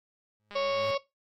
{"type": "tone with exponential growth", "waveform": "30% pulse", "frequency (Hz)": 105.5, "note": "G#2", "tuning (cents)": 28, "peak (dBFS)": -36, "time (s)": [0.4, 0.91], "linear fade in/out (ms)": 0, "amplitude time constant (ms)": 110}
{"type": "click train", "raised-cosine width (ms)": 0.3, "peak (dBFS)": -29, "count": 90, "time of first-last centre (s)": [0.51, 0.946], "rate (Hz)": 204}
{"type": "harmonic tone", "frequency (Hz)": 554.4, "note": "C#5", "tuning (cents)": 0, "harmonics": [1, 2, 4, 5, 6, 7, 8, 9, 10], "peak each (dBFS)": [-27, -33, -39, -41, -43, -44, -45, -46, -47], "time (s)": [0.55, 0.98], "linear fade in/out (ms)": 10}
{"effects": ["noise-tail reverb RT60 0.2 s tail -18 dB re dry"]}